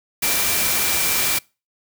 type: tone in noise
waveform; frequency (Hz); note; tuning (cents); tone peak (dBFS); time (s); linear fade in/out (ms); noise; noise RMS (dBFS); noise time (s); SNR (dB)
sine; 2349; D7; 0; -29; 0.22-1.39; 10; white; -20; 0.22-1.39; -12
effects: noise-tail reverb RT60 0.3 s tail -25 dB re dry